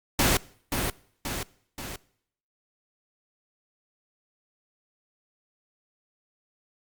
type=noise with echo; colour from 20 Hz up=pink; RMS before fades=-22 dBFS; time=0.19-0.37 s; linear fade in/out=2 ms; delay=530 ms; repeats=3; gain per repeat=-5 dB; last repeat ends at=1.96 s; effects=noise-tail reverb RT60 0.7 s tail -23 dB re dry + Opus 48 kbps